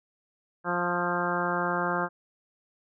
harmonic tone with a mistuned harmonic, 176 Hz, F3, 14 cents sharp, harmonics 1 / 2 / 3 / 4 / 5 / 6 / 7 / 8 / 9, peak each -34 / -34 / -34 / -34 / -34 / -34 / -34 / -34 / -34 dBFS, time 0.64-2.09 s, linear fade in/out 50 ms, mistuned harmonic 8, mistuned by -25 cents, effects none

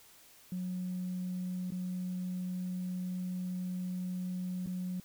sine tone with dropouts, 182.2 Hz, F#3, 26 cents flat, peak -33 dBFS, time 0.52-5 s, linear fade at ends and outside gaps 2 ms, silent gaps 1.705-1.72 / 4.662-4.672 s, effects tanh soft clip ceiling -30 dBFS + white hiss -59 dBFS RMS until 5.04 s

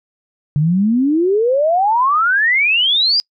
sine exponential sweep, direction up, 142 to 4972 Hz, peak -11 dBFS, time 0.56-3.2 s, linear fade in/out 0 ms, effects noise-tail reverb RT60 0.1 s tail -26 dB re dry

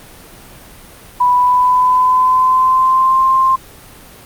sine tone with pitch glide, 987.8 to 1052.6 Hz, B5 to C6, 0 to +10 cents, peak -8 dBFS, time 1.2-3.56 s, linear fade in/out 10 ms, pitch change +110 cents, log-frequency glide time 1.34-3.23 s, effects pink hiss -38 dBFS RMS until 4.25 s + Opus 32 kbps

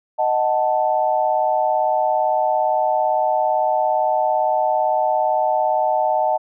sine chord, D# diminished, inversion none, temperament equal, 622.3 / 740 / 880 Hz, D#5 / F#5 / A5, 0 / 0 / 0 cents, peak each -20 dBFS, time 0.18-6.38 s, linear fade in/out 20 ms, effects none

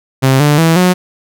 sawtooth tone with pitch steps, 132.9 / 147.46 / 163.62 / 181.55 Hz, C3 / D3 / E3 / F#3, +27 / +7 / -13 / -33 cents, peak -3 dBFS, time 0.22-0.94 s, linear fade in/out 20 ms, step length 180 ms, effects none

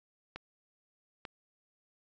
clicks, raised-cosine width 0.3 ms, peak -25 dBFS, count 2, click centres 0.36 / 1.252 s, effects resampled to 16000 Hz

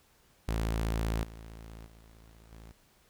sawtooth tone with level steps, 55.4 Hz, A1, 13 cents sharp, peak -25 / -41 / -50 / -44 dBFS, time 0.48-2.72 s, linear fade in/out 5 ms, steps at 1.23 / 1.86 / 2.52 s, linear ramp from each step 2 ms, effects pink hiss -65 dBFS RMS until 3.09 s

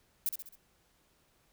violet noise with echo, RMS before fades -31 dBFS, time 0.26-0.29 s, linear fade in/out 0 ms, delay 66 ms, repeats 4, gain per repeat -6 dB, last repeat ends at 0.554 s, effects pink hiss -70 dBFS RMS until 1.52 s

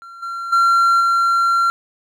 triangle tone with level steps, 1370 Hz, F6, 34 cents flat, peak -33 / -22 / -9 / -11 dBFS, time 0.02-1.7 s, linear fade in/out 0 ms, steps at 0.22 / 0.52 / 1 s, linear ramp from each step 10 ms, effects none

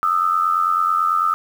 sine tone pair together, 1227.9 / 1317 Hz, D#6 / E6, -23 / -2 cents, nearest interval minor second, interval 121 cents, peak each -18 dBFS, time 0.03-1.34 s, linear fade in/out 0 ms, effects 7-bit

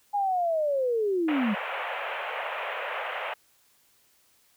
sine linear sweep, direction down, 830.6 to 193.6 Hz, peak -23 dBFS, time 0.13-1.55 s, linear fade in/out 20 ms
pink band-pass noise, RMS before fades -33 dBFS, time 1.28-3.34 s, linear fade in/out 5 ms, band 510 to 2900 Hz, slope 48 dB/octave
effects white hiss -64 dBFS RMS until 4.56 s

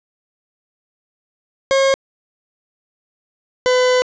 40% pulse tone pair in turn, 541 / 503.6 Hz, C#5 / B4, -42 / +34 cents, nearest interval minor second, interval 124 cents, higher first, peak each -11 dBFS, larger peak neither, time 1.71-1.94 / 3.66-4.02 s, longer second, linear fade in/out 0 ms, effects resampled to 16000 Hz + 7-bit

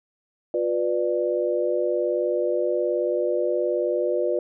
sine chord, B diminished, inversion second, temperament just, 355.6 / 493.9 / 592.7 Hz, F4 / B4 / D5, +31 / 0 / +16 cents, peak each -25 dBFS, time 0.54-4.39 s, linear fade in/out 2 ms, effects none

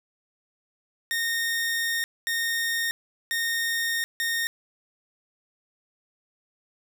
sawtooth tone bursts at uneven times, 1843 Hz, A#6, 20 cents flat, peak -21 dBFS, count 4, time 1.11-2.04 / 2.27-2.91 / 3.31-4.04 / 4.2-4.47 s, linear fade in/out 0 ms, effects none

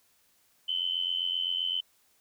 sine tone with amplitude modulation, 3046 Hz, F#7, 50 cents sharp, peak -24 dBFS, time 0.68-1.81 s, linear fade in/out 10 ms, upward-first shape sine, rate 87.7 Hz, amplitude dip 80%, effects white hiss -67 dBFS RMS until 2.2 s

